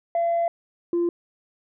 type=tone pair in turn; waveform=sine; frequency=680 / 344.7 Hz; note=F5 / F4; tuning=-46 / -23 cents; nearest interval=octave; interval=1177 cents; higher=first; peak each=-18 dBFS; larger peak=neither; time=0.15-0.48 / 0.93-1.09 s; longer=first; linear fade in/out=2 ms; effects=tanh soft clip ceiling -17 dBFS